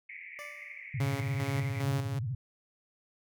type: band-pass noise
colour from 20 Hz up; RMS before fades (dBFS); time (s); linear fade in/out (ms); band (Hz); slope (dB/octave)
white; -46; 0.09-1.82; 5; 2000 to 2300; 96
type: tone with exponential decay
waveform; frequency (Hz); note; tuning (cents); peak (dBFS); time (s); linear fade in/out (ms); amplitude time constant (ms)
15% pulse; 587.3; D5; 0; -35; 0.39-0.95; 0; 120
type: tone with vibrato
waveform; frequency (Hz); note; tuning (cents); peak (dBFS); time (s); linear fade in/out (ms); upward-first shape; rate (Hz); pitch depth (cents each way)
sine; 120.5; B2; -42; -31; 0.94-2.35; 5; sine; 14; 270
type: tone with tremolo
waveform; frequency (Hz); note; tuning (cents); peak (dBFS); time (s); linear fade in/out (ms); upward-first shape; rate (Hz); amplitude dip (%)
sawtooth; 138.59; C#3; 0; -27; 1-2.19; 5; square; 2.5; 50
effects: none